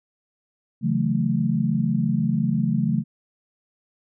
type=chord; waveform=sine; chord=F# minor seventh; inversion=second; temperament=equal; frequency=138.59 / 164.81 / 185 / 220 Hz; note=C#3 / E3 / F#3 / A3; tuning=0 / 0 / 0 / 0 cents; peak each=-25 / -25 / -26 / -23 dBFS; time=0.81-3.04 s; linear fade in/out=50 ms; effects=none